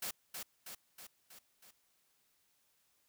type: noise with echo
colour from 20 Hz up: white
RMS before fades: -40 dBFS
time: 0.02-0.11 s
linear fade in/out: 5 ms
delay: 320 ms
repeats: 5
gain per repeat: -4 dB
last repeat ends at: 1.71 s
effects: white hiss -75 dBFS RMS until 3.08 s